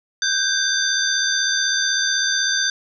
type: tone cluster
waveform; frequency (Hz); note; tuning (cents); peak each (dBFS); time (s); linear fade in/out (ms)
sine; 1530 / 1606 / 3574 / 4706 / 6110; G6 / G6 / A7 / D8 / G8; -42 / +41 / +26 / +3 / -45; -24; 0.22-2.7; 2
effects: none